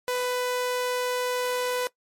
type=tone; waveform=sawtooth; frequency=497.6 Hz; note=B4; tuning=13 cents sharp; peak=-21 dBFS; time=0.08-1.87 s; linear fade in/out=0 ms; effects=noise-tail reverb RT60 0.1 s tail -20 dB re dry + MP3 64 kbps